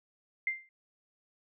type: tone with exponential decay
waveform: sine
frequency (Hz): 2093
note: C7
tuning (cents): 0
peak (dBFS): -25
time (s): 0.47-0.69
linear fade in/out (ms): 2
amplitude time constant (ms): 46
effects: none